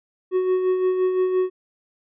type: tone with tremolo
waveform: triangle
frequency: 370 Hz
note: F#4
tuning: in tune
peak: -14 dBFS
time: 0.31-1.5 s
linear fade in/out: 50 ms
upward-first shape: sine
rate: 5.8 Hz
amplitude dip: 45%
effects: resampled to 8000 Hz